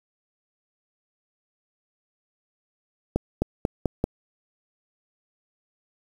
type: accelerating click train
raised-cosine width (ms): 2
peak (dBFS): -8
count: 5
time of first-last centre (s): 3.16-4.041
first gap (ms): 260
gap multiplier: 0.89
effects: 7-bit